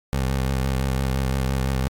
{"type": "tone with vibrato", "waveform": "20% pulse", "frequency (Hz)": 66.1, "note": "C2", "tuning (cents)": 18, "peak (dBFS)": -16, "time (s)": [0.13, 1.88], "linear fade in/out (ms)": 0, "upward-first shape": "sine", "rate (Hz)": 5.9, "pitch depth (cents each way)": 46, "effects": ["AAC 64 kbps"]}